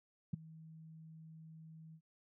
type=tone with ADSR envelope; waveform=sine; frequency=160 Hz; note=D#3; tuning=49 cents sharp; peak=-30 dBFS; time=0.33-2.01 s; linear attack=8 ms; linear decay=10 ms; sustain=-22 dB; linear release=70 ms; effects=none